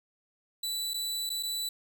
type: tone with dropouts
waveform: sawtooth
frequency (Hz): 3966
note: B7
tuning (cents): +7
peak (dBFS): -28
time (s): 0.63-1.69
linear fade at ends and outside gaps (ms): 5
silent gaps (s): 0.936-0.941 / 1.294-1.3 / 1.428-1.432
effects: none